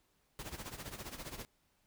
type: noise with tremolo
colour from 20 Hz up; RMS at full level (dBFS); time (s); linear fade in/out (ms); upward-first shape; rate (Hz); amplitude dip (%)
pink; -43; 0.39-1.45; 0; sine; 15; 75
effects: pink hiss -75 dBFS RMS until 1.86 s